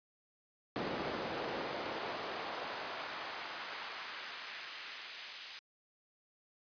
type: noise with high-pass filter sweep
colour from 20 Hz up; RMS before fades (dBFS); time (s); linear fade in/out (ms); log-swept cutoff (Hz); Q
brown; -42; 0.76-5.59; 0; 320 to 2900; 0.83
effects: resampled to 11025 Hz